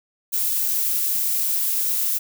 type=noise; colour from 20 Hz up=violet; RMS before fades=-22 dBFS; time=0.32-2.19 s; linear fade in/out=20 ms; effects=none